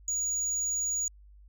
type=tone; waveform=sine; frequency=6830 Hz; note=G#8; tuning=48 cents sharp; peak=-26 dBFS; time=0.08-1.08 s; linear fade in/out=2 ms; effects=tanh soft clip ceiling -25 dBFS + added 50 Hz sine -51 dBFS peak until 1.48 s